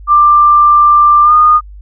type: tone with pitch glide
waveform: sine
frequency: 1185 to 1224.7 Hz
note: D6 to D#6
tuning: +15 to -28 cents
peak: -3 dBFS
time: 0.07-1.61 s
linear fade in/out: 50 ms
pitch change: +57 cents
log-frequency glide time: 1.23-1.33 s
effects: added 50 Hz sine -29 dBFS peak until 1.81 s